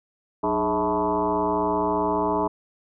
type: tone with frequency modulation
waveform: sine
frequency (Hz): 647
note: E5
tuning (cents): -32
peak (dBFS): -20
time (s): 0.43-2.48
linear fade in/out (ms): 10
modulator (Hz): 115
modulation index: 3.6
effects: none